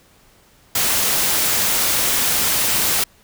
white noise, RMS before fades -18 dBFS, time 0.75-3.04 s, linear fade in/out 5 ms, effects pink hiss -53 dBFS RMS until 3.23 s

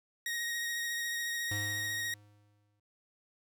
sawtooth tone with vibrato, 1878 Hz, A#6, 12 cents sharp, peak -30 dBFS, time 0.26-2.14 s, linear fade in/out 2 ms, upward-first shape triangle, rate 14 Hz, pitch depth 20 cents each way
square tone with exponential decay, 103.83 Hz, G#2, in tune, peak -36 dBFS, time 1.51-2.8 s, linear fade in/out 5 ms, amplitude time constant 280 ms
effects none

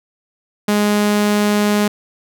sawtooth tone, 207.7 Hz, G#3, in tune, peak -9 dBFS, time 0.68-1.88 s, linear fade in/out 5 ms, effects none

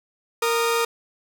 sawtooth tone pair together, 464.7 / 1231 Hz, A#4 / D#6, -5 / -19 cents, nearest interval octave + perfect fourth, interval 1686 cents, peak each -17 / -21 dBFS, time 0.42-0.85 s, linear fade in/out 5 ms, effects none

